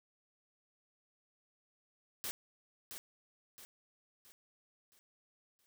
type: noise with echo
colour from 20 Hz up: white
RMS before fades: -40 dBFS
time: 2.24-2.31 s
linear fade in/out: 0 ms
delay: 670 ms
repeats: 5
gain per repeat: -7 dB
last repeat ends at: 5.66 s
effects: none